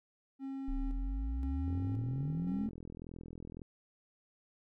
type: tone with tremolo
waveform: triangle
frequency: 270 Hz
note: C#4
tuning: 45 cents flat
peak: -36 dBFS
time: 0.39-2.7 s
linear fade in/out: 50 ms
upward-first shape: square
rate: 0.96 Hz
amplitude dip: 50%
type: exponential sweep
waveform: sine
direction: up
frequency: 31.3 to 222.6 Hz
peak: -33 dBFS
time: 0.68-2.69 s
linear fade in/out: 0 ms
type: click train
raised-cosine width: 3 ms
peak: -34 dBFS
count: 82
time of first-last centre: 1.68-3.618 s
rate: 41.8 Hz
effects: none